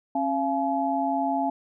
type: tone cluster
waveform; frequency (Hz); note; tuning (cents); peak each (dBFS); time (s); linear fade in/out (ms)
sine; 272 / 686 / 850; C#4 / F5 / G#5; -33 / -31 / +40; -27; 0.15-1.5; 5
effects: none